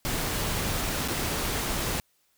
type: noise with dropouts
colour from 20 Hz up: pink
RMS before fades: -29 dBFS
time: 0.05-2 s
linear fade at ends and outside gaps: 0 ms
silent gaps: 1.077-1.084 s
effects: white hiss -69 dBFS RMS until 2.37 s